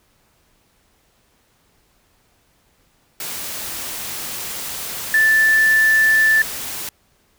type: tone in noise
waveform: sine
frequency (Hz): 1760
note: A6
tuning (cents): 0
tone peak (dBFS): -11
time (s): 5.14-6.42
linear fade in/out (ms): 2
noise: white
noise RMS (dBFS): -28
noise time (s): 3.2-6.89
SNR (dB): +14
effects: pink hiss -60 dBFS RMS until 7.38 s